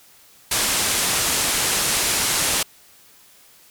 white low-pass noise, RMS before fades -21 dBFS, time 0.51-2.63 s, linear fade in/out 5 ms, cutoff 11000 Hz, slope 24 dB/octave, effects white hiss -51 dBFS RMS until 3.7 s

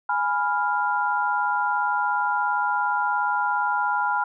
sine chord, F diminished, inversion first, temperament equal, 830.6 / 987.8 / 1396.9 Hz, Ab5 / Cb6 / F6, 0 / 0 / 0 cents, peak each -25 dBFS, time 0.09-4.24 s, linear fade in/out 5 ms, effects none

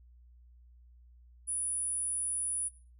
sine tone, 9820 Hz, D#9, 24 cents flat, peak -32 dBFS, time 1.47-2.69 s, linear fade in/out 20 ms, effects noise-tail reverb RT60 0.4 s tail -18 dB re dry + added 60 Hz sine -55 dBFS peak until 2.99 s

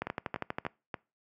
two click trains, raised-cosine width 0.5 ms, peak -19 / -17 dBFS, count 4 / 9, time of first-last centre 0.07-0.942 / 0.02-0.665 s, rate 3.44 / 12.4 Hz, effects noise-tail reverb RT60 0.3 s tail -24 dB re dry + high-pass 100 Hz 12 dB/octave

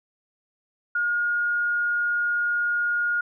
sine tone, 1429 Hz, F6, 39 cents sharp, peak -21 dBFS, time 0.95-3.21 s, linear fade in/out 5 ms, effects none

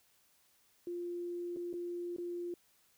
sine tone with dropouts, 349.2 Hz, F4, in tune, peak -37 dBFS, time 0.87-2.54 s, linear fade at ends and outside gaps 2 ms, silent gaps 1.563-1.569 / 1.73-1.738 / 2.164-2.183 s, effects white hiss -70 dBFS RMS until 2.97 s

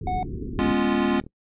pink low-pass noise, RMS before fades -31 dBFS, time 0.01-0.72 s, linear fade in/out 5 ms, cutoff 430 Hz, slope 96 dB/octave
triangle tone, 736 Hz, F#5, 9 cents flat, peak -22 dBFS, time 0.07-0.23 s, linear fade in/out 2 ms
square chord, C# dominant seventh, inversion second, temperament equal, 207.7 / 246.9 / 277.2 / 349.2 Hz, G#3 / B3 / C#4 / E#4, 0 / 0 / 0 / 0 cents, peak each -26 dBFS, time 0.59-1.2 s, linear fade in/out 0 ms
click train, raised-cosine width 3 ms, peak -27 dBFS, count 22, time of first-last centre 0.72-1.265 s, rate 38.5 Hz
effects noise-tail reverb RT60 0.1 s tail -23 dB re dry + resampled to 8000 Hz

